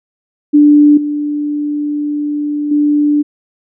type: tone with level steps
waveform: sine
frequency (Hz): 294.5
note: D4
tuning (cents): +5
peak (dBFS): -3 / -14 / -8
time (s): 0.53-3.23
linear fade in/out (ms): 20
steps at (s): 0.97 / 2.71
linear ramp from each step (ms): 5
effects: none